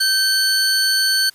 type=tone pair together; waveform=40% pulse; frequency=1553 / 4446 Hz; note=G6 / C#8; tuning=-17 / +4 cents; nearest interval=octave + tritone; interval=1821 cents; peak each=-18 / -15 dBFS; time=0-1.3 s; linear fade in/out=10 ms; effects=white hiss -51 dBFS RMS until 1.34 s + resampled to 32000 Hz